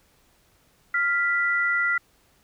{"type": "tone pair together", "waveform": "sine", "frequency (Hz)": [1396.9, 1975.5], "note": ["F6", "B6"], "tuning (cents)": [0, 0], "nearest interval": "tritone", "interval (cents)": 600, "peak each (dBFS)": -23, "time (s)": [0.94, 1.98], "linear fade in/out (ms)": 5, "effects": ["pink hiss -62 dBFS RMS until 2.43 s"]}